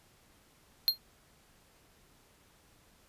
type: tone with exponential decay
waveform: square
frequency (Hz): 4210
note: C8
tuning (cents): +10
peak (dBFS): -19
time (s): 0.88-0.98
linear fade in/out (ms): 0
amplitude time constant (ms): 20
effects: pink hiss -64 dBFS RMS until 3.08 s + resampled to 32000 Hz